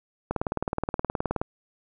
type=click train; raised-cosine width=1 ms; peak=-12 dBFS; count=22; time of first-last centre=0.31-1.415 s; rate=19 Hz; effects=none